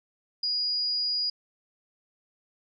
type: tone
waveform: sine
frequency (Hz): 4889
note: D#8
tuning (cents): -31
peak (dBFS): -25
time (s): 0.43-1.3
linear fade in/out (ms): 5
effects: none